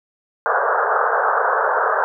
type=band-pass noise; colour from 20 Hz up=white; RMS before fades=-18 dBFS; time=0.46-2.04 s; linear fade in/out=0 ms; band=420 to 1600 Hz; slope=96 dB/octave; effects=none